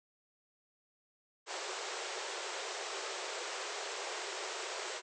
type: band-pass noise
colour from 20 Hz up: pink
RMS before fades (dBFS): -41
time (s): 1.46-5.02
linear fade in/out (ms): 50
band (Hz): 360 to 8100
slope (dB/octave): 96
effects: none